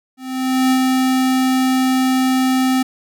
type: tone with ADSR envelope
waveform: square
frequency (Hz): 259.4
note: C4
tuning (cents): -15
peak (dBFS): -12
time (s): 0.17-2.83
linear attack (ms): 540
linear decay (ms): 70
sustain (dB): -2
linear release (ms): 9
effects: none